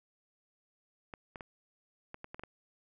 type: clicks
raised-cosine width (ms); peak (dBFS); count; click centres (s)
0.5; -28; 8; 1.138 / 1.358 / 1.408 / 2.144 / 2.244 / 2.345 / 2.395 / 2.436
effects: none